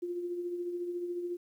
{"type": "tone with tremolo", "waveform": "sine", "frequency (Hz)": 351.1, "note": "F4", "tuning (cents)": 9, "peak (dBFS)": -31, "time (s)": [0.02, 1.37], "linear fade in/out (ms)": 10, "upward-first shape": "triangle", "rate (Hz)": 14, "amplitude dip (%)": 50, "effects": ["11-bit"]}